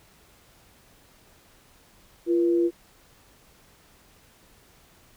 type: tone pair together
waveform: sine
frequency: 343.1 / 482.5 Hz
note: F4 / B4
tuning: -31 / -40 cents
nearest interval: tritone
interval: 591 cents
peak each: -19 / -30 dBFS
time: 2.26-2.71 s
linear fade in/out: 50 ms
effects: pink hiss -57 dBFS RMS until 5.16 s